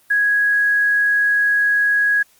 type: tone with quantisation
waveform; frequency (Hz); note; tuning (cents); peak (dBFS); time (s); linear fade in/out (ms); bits
sine; 1661.2; G#6; 0; -13; 0.1-2.23; 10; 7
effects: white hiss -55 dBFS RMS until 2.39 s + Opus 32 kbps